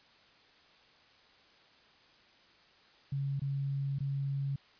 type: tone with dropouts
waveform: sine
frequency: 138.59 Hz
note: C#3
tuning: in tune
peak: -31 dBFS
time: 3.12-4.56 s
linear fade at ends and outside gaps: 5 ms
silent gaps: 3.396-3.417 / 3.987-4.004 s
effects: white hiss -62 dBFS RMS until 4.79 s + resampled to 11025 Hz